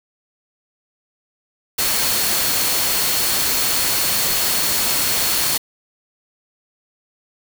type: tone in noise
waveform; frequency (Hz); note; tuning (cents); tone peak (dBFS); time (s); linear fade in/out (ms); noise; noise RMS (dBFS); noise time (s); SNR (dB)
sine; 4346; C#8; -35; -27; 1.78-5.58; 10; white; -19; 1.78-5.58; -11
effects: none